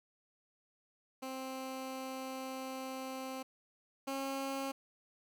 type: tone pair in turn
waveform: 15% pulse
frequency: 262.5 / 271.4 Hz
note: C4 / C#4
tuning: +6 / -36 cents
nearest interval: minor second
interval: 58 cents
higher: second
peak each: -34 / -30 dBFS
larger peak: second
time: 1.22-3.43 / 4.07-4.72 s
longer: first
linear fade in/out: 10 ms
effects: none